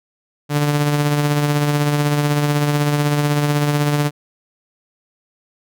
sawtooth tone with tremolo, 146.7 Hz, D3, 2 cents flat, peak -9 dBFS, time 0.49-4.11 s, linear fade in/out 50 ms, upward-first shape triangle, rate 16 Hz, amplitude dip 45%, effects none

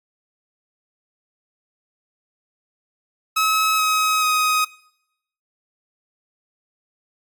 sawtooth tone with pitch steps, 1285 / 1270.2 / 1255.7 Hz, E6 / D#6 / D#6, -45 / +35 / +15 cents, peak -13 dBFS, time 3.36-4.65 s, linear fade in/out 10 ms, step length 430 ms, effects noise-tail reverb RT60 0.8 s tail -22 dB re dry + AAC 64 kbps

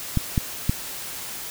clicks, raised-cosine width 5 ms, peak -7 dBFS, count 3, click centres 0.173 / 0.378 / 0.695 s, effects white hiss -34 dBFS RMS until 1.5 s

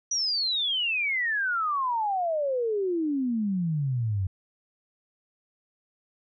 sine exponential sweep, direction down, 5920 to 91.2 Hz, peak -24 dBFS, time 0.11-4.27 s, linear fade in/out 5 ms, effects none

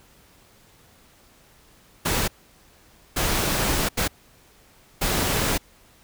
pink noise bursts at uneven times, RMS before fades -23 dBFS, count 4, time 2.05-2.28 / 3.16-3.89 / 3.97-4.08 / 5.01-5.58 s, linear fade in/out 10 ms, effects pink hiss -55 dBFS RMS until 6.03 s

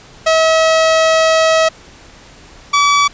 sawtooth tone pair in turn, 643 / 1145.7 Hz, E5 / D6, -43 / -43 cents, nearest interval minor seventh, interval 1000 cents, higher second, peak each -5 dBFS, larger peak neither, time 0.26-1.69 / 2.73-3.08 s, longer first, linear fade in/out 10 ms, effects pink hiss -40 dBFS RMS until 3.13 s + resampled to 16000 Hz

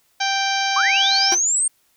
harmonic tone, 784 Hz, G5, in tune, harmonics 1 / 2 / 3 / 4 / 5 / 6 / 7 / 8, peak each -22 / -25 / -27 / -28 / -29 / -30 / -30 / -31 dBFS, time 0.2-1.35 s, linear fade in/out 10 ms
sine linear sweep, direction up, 1027 to 8750 Hz, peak -16 dBFS, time 0.76-1.68 s, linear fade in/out 5 ms
sawtooth tone with exponential decay, 354.5 Hz, F4, 26 cents sharp, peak -17 dBFS, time 1.32-1.42 s, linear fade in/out 2 ms, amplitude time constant 21 ms
effects white hiss -62 dBFS RMS until 1.96 s

